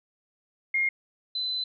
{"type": "tone pair in turn", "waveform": "sine", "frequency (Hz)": [2133, 4027], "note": ["C7", "B7"], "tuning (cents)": [33, 33], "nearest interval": "major seventh", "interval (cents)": 1100, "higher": "second", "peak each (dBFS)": [-22, -27], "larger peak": "first", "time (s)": [[0.74, 0.89], [1.35, 1.64]], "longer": "second", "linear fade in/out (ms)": 5, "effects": []}